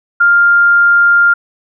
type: tone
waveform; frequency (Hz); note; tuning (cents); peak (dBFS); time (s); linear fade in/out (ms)
sine; 1400; F6; +4; -5; 0.2-1.34; 10
effects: none